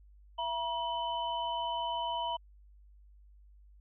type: tone cluster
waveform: sine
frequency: 672 / 956 / 3024 Hz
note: E5 / A#5 / F#7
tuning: +33 / +43 / +37 cents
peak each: -39 / -33 / -40 dBFS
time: 0.38-2.37 s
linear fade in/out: 10 ms
effects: added 50 Hz sine -55 dBFS peak until 3.8 s